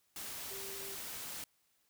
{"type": "tone in noise", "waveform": "sine", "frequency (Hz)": 392, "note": "G4", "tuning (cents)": 0, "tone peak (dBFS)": -49, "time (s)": [0.51, 0.95], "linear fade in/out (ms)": 2, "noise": "white", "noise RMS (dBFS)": -44, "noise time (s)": [0.16, 1.44], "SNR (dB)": -8, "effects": ["white hiss -75 dBFS RMS until 1.89 s"]}